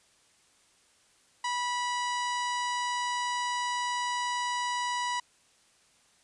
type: harmonic tone with a mistuned harmonic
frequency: 979 Hz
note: B5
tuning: 15 cents flat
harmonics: 1 / 2 / 3 / 4 / 5 / 6 / 7 / 8 / 9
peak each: -30 / -36 / -40 / -42 / -44 / -46 / -47 / -48 / -49 dBFS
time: 1.44-5.2 s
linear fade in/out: 5 ms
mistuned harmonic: 6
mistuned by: -23 cents
effects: white hiss -64 dBFS RMS until 6.23 s + resampled to 22050 Hz